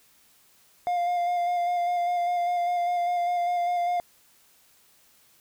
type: tone with vibrato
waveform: triangle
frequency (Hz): 704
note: F5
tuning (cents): +14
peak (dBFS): -21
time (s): 0.87-4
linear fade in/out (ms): 0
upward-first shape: square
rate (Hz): 5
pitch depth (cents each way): 15
effects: white hiss -60 dBFS RMS until 5.4 s